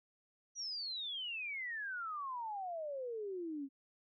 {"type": "exponential sweep", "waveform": "sine", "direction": "down", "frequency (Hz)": [5890, 265.5], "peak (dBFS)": -39, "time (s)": [0.55, 3.69], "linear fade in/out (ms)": 50, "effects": []}